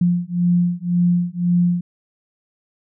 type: beating tone pair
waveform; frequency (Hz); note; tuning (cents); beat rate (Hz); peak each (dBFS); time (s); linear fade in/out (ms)
sine; 174.61 / 176.51; F3 / F3; 0 / +19; 1.9; -18; 0.01-1.81; 5
effects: none